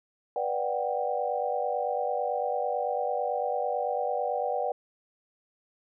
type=chord; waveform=sine; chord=G major seventh; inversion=first; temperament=just; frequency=490 / 588 / 735 / 784 Hz; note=B4 / D5 / F#5 / G5; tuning=-14 / +2 / -12 / 0 cents; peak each=-32 dBFS; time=0.36-4.72 s; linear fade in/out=2 ms; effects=none